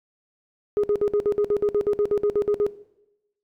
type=tone bursts; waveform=sine; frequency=414.4 Hz; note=G#4; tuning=4 cents flat; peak=-16 dBFS; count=16; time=0.77-2.665 s; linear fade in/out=0 ms; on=65 ms; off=57 ms; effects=noise-tail reverb RT60 0.9 s tail -19 dB re dry + tanh soft clip ceiling -15 dBFS